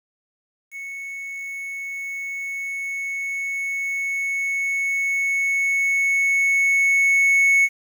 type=tone with level ramp; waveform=triangle; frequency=2208 Hz; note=C#7; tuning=7 cents flat; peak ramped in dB=-29 to -11 dBFS; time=0.71-7.69 s; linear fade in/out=50 ms; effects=8-bit